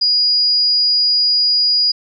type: tone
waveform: sine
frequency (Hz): 4890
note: D#8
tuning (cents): -31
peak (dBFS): -11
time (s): 0.01-1.92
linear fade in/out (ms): 10
effects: none